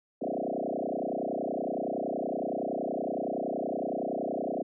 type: tone with frequency modulation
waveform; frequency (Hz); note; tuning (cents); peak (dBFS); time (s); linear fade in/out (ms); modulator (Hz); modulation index
sine; 466.2; A#4; 0; -29; 0.21-4.63; 10; 30.7; 7.9
effects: none